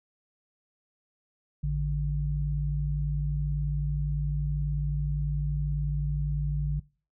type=tone pair together; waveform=sine; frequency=55 / 146.83 Hz; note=A1 / D3; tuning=0 / 0 cents; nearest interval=octave + perfect fourth; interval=1700 cents; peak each=-29 / -28 dBFS; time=1.63-6.8 s; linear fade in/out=10 ms; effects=noise-tail reverb RT60 0.4 s tail -23 dB re dry